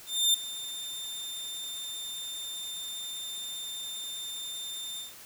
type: tone with ADSR envelope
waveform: sawtooth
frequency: 3605 Hz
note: A7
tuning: 41 cents sharp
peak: -17 dBFS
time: 0.06-5.14 s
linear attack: 280 ms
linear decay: 6 ms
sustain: -16 dB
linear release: 150 ms
effects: white hiss -49 dBFS RMS until 5.25 s